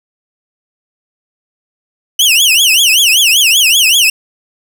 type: tone with vibrato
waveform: sawtooth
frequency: 2920 Hz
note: F#7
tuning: 24 cents flat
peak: -3 dBFS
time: 2.19-4.1 s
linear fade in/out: 5 ms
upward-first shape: triangle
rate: 5.2 Hz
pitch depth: 290 cents each way
effects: none